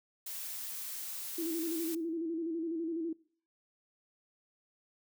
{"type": "noise", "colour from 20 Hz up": "blue", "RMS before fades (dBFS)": -41, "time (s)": [0.26, 1.95], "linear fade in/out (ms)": 5}
{"type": "tone with vibrato", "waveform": "sine", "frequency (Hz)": 329.1, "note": "E4", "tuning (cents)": -3, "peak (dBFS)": -33, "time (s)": [1.38, 3.13], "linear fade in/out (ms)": 5, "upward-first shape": "square", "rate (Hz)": 12, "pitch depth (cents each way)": 52}
{"effects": ["noise-tail reverb RT60 0.5 s tail -22 dB re dry"]}